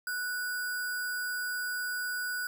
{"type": "tone with sample-and-hold", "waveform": "sine", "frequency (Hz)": 1476, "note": "F#6", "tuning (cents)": -5, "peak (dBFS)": -31, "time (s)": [0.07, 2.47], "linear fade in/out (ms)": 2, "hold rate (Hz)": 6300, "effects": []}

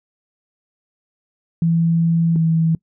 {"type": "tone pair in turn", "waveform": "sine", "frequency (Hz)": [166.3, 162.78], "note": ["E3", "E3"], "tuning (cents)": [16, -21], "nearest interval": "unison", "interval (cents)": 37, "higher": "first", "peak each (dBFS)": -13, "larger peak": "neither", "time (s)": [[1.62, 2.36], [2.36, 2.75]], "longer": "first", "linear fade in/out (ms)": 2, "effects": ["noise-tail reverb RT60 0.1 s tail -23 dB re dry"]}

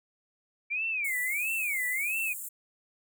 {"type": "tone with vibrato", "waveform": "sine", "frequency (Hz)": 2300, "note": "D7", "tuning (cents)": -37, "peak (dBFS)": -28, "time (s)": [0.7, 2.34], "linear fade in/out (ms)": 20, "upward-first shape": "sine", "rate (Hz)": 1.5, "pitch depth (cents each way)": 270}
{"type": "high-pass noise", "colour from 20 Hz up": "pink", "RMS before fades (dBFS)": -39, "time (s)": [1.04, 2.49], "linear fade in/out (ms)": 10, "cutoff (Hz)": 7200, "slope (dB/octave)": 96}
{"effects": []}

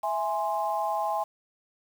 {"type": "chord", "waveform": "sine", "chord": "E augmented", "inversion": "none", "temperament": "equal", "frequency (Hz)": [659.3, 830.6, 1046.5], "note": ["E5", "G#5", "B#5"], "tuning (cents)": [0, 0, 0], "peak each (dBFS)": [-31, -28, -32], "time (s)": [0.03, 1.24], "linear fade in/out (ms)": 10, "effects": ["8-bit"]}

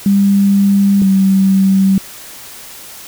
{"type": "tone pair in turn", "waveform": "sine", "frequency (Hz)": [198.9, 192.79], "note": ["G3", "G3"], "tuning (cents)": [25, -29], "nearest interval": "minor second", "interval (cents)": 54, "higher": "first", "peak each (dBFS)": -7, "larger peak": "neither", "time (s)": [[0.06, 1.02], [1.02, 1.98]], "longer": "neither", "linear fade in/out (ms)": 2, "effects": ["white hiss -33 dBFS RMS until 3.07 s"]}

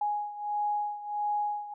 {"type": "beating tone pair", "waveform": "sine", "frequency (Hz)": [830.6, 832.1], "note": ["G#5", "G#5"], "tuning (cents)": [0, 3], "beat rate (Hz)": 1.5, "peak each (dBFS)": [-30, -34], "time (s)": [0.01, 1.74], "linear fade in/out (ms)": 5, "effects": []}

